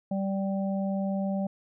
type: harmonic tone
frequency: 194.8 Hz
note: G3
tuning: 11 cents flat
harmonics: 1 / 3 / 4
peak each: -27 / -34 / -39 dBFS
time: 0.11-1.47 s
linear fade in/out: 5 ms
effects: none